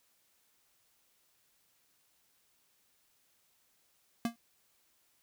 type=tone with exponential decay; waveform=square; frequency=233.1 Hz; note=A#3; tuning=in tune; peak=-27 dBFS; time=4.25-4.36 s; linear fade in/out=2 ms; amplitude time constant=23 ms; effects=white hiss -72 dBFS RMS until 5.22 s